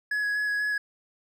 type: tone with vibrato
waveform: triangle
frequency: 1680 Hz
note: G#6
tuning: 19 cents sharp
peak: -23 dBFS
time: 0.11-0.78 s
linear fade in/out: 5 ms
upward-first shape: square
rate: 4.1 Hz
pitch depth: 11 cents each way
effects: none